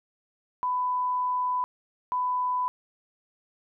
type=tone bursts at uneven times; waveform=sine; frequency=998 Hz; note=B5; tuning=18 cents sharp; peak=-24 dBFS; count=2; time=0.63-1.64 / 2.12-2.68 s; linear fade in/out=0 ms; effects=none